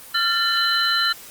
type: tone cluster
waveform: sine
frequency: 1379 / 1772 / 3013 / 4060 Hz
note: F6 / A6 / F#7 / B7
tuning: -22 / +12 / +31 / +47 cents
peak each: -22 / -24 / -26 / -21 dBFS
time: 0.14-1.13 s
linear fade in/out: 10 ms
effects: white hiss -41 dBFS RMS until 1.3 s + Opus 24 kbps